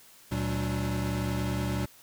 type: tone cluster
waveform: square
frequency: 73.6 / 119.6 / 190 / 292.3 Hz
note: D2 / A#2 / F#3 / D4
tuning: +4 / +45 / +46 / -8 cents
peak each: -36 / -32 / -34 / -37 dBFS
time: 0.31-1.86 s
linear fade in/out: 10 ms
effects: white hiss -55 dBFS RMS until 2.02 s